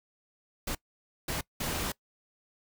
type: noise bursts at uneven times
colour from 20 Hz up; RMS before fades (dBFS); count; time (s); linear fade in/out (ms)
pink; -33; 3; 0.67-0.75 / 1.28-1.41 / 1.6-1.92; 5
effects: noise-tail reverb RT60 0.1 s tail -22 dB re dry